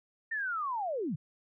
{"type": "linear sweep", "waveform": "sine", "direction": "down", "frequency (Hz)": [1830, 121.6], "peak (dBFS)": -31, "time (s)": [0.31, 1.16], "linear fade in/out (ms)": 10, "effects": []}